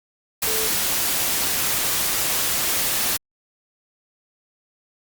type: tone in noise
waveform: sine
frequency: 440 Hz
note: A4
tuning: in tune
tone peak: -29 dBFS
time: 0.47-0.68 s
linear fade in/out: 5 ms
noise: white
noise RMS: -22 dBFS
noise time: 0.42-3.17 s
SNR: -10 dB
effects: Opus 48 kbps